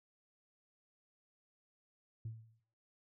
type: tone with exponential decay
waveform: sine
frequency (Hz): 111.7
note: A2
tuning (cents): +27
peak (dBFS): -37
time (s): 2.25-2.6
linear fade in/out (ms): 5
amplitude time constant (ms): 74
effects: noise-tail reverb RT60 0.7 s tail -20 dB re dry + tanh soft clip ceiling -36 dBFS